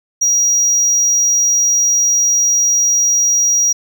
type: tone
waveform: triangle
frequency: 5740 Hz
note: F8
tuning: 47 cents sharp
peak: -9 dBFS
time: 0.21-3.73 s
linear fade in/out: 10 ms
effects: none